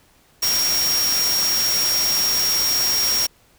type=tone in noise; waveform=sine; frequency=5588 Hz; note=F8; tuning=in tune; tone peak=-18 dBFS; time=0.42-3.27 s; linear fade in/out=10 ms; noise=white; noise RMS=-24 dBFS; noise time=0.42-3.27 s; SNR=+3 dB; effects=pink hiss -56 dBFS RMS until 3.58 s